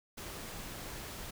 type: noise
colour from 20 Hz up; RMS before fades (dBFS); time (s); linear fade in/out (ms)
pink; -44; 0.17-1.31; 10
effects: none